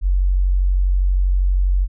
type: tone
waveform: sine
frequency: 46.25 Hz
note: F#1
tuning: in tune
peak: -13 dBFS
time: 0.01-1.88 s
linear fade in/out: 50 ms
effects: none

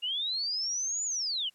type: linear two-way sweep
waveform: sine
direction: up then down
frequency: 2794 to 7040 to 2794 Hz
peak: -29 dBFS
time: 0.02-1.5 s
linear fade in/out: 20 ms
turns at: 1.04 s
effects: white hiss -67 dBFS RMS until 1.54 s + low-pass 11000 Hz 12 dB/octave

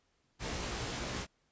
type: noise with comb filter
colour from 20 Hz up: pink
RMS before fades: -38 dBFS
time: 0.39-1.27 s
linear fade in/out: 50 ms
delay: 17 ms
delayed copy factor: +0.7
effects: pink hiss -75 dBFS RMS until 1.51 s + resampled to 16000 Hz

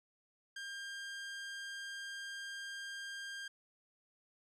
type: tone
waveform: sawtooth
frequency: 1600 Hz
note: G6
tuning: 35 cents sharp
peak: -39 dBFS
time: 0.56-3.48 s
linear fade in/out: 5 ms
effects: low-pass 8000 Hz 12 dB/octave

